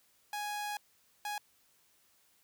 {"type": "tone bursts at uneven times", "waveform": "sawtooth", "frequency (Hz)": 830.6, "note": "G#5", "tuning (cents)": 0, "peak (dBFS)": -32, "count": 2, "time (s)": [[0.33, 0.77], [1.25, 1.38]], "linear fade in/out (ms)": 2, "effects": ["white hiss -69 dBFS RMS until 2.43 s"]}